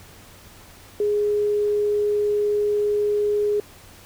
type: tone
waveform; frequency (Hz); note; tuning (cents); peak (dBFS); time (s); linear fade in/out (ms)
sine; 415.3; G#4; 0; -18; 1-3.6; 2
effects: added 93 Hz sine -52 dBFS peak until 4.05 s + pink hiss -47 dBFS RMS until 4.05 s